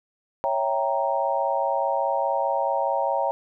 sine chord, C# diminished seventh, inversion none, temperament equal, 554.4 / 659.3 / 784 / 932.3 Hz, C#5 / E5 / G5 / Bb5, 0 / 0 / 0 / 0 cents, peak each -26 / -28 / -27 / -26 dBFS, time 0.44-3.31 s, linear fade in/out 0 ms, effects none

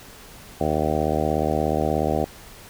harmonic tone, 76.8 Hz, D#2, 22 cents flat, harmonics 1 / 2 / 3 / 4 / 5 / 6 / 7 / 8 / 9 / 10, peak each -29 / -29 / -29 / -29 / -29 / -29 / -29 / -29 / -29 / -29 dBFS, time 0.6-2.25 s, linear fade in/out 10 ms, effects pink hiss -44 dBFS RMS until 2.69 s

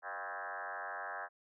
sine tone with frequency modulation, 1174.7 Hz, D6, in tune, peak -39 dBFS, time 0.02-1.29 s, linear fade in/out 50 ms, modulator 93.7 Hz, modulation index 6, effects none

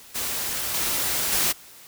white noise with level steps, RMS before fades -28 / -25 / -22 dBFS, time 0.14-1.53 s, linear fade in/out 20 ms, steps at 0.74 / 1.32 s, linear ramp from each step 5 ms, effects white hiss -47 dBFS RMS until 1.87 s

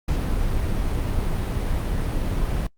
brown noise, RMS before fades -23 dBFS, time 0.08-2.67 s, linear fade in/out 5 ms, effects noise-tail reverb RT60 0.1 s tail -24 dB re dry + Opus 48 kbps

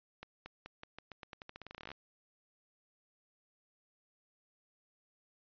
accelerating click train, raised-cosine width 0.3 ms, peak -30 dBFS, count 23, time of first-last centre 0.23-1.917 s, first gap 230 ms, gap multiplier 0.87, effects resampled to 11025 Hz

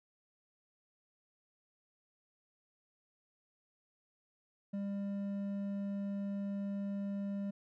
triangle tone with hard clipping, 199.6 Hz, G3, 32 cents sharp, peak -37 dBFS, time 4.73-7.51 s, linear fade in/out 10 ms, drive 9 dB, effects none

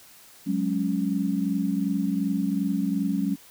sine chord, F# suspended second, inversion none, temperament equal, 185 / 207.7 / 277.2 Hz, F#3 / G#3 / C#4, 0 / 0 / 0 cents, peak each -27 dBFS, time 0.46-3.36 s, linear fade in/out 20 ms, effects white hiss -51 dBFS RMS until 3.5 s

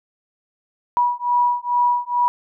sine beating tone pair, 970 / 972.3 Hz, B5 / B5, -31 / -27 cents, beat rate 2.3 Hz, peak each -19 dBFS, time 0.97-2.28 s, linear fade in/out 0 ms, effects none

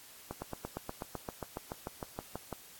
slowing click train, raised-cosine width 1 ms, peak -23 dBFS, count 17, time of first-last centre 0.31-2.527 s, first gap 110 ms, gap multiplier 1.03, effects white hiss -54 dBFS RMS until 2.79 s + AAC 64 kbps

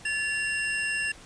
square tone pair together, 1734.3 / 2753 Hz, A6 / F7, -25 / -25 cents, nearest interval minor sixth, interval 800 cents, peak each -30 / -30 dBFS, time 0.05-1.12 s, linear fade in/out 5 ms, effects pink hiss -49 dBFS RMS until 1.25 s + resampled to 22050 Hz

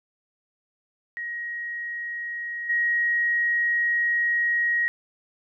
sine tone with level steps, 1890 Hz, A#6, 23 cents sharp, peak -29 / -20 dBFS, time 1.17-4.88 s, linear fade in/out 0 ms, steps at 2.69 s, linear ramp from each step 10 ms, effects none

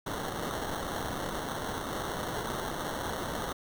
violet noise with sample-and-hold, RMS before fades -35 dBFS, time 0.06-3.53 s, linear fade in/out 10 ms, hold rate 2450 Hz, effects none

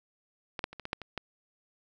clicks, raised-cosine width 0.3 ms, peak -19 / -14 / -29 / -25 / -21 / -14 / -25 / -18 dBFS, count 8, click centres 0.592 / 0.641 / 0.73 / 0.797 / 0.854 / 0.931 / 1.017 / 1.177 s, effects none

